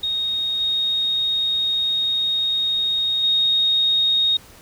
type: tone with level steps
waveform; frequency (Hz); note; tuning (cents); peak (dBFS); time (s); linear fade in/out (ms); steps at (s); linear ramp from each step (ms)
sine; 3729; A#7; 0; -20 / -18 / -15; 0.03-4.37; 5; 0.6 / 3.23; 10
effects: pink hiss -46 dBFS RMS until 4.61 s